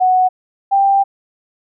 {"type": "tone pair in turn", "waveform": "sine", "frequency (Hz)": [740, 789], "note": ["F#5", "G5"], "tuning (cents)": [0, 11], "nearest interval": "minor second", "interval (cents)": 111, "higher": "second", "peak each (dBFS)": -9, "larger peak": "neither", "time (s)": [[0, 0.29], [0.71, 1.04]], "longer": "second", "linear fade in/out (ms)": 20, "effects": []}